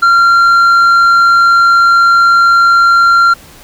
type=tone with tanh clipping; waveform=sine; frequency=1379 Hz; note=F6; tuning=22 cents flat; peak=-5 dBFS; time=0.02-3.34 s; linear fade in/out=10 ms; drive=5 dB; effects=pink hiss -37 dBFS RMS until 3.63 s